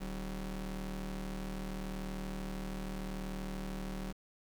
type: ring-modulated tone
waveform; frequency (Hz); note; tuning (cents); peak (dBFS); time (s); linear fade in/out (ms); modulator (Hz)
40% pulse; 113.8; A#2; -41; -34; 0-4.13; 20; 77.3
effects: 10-bit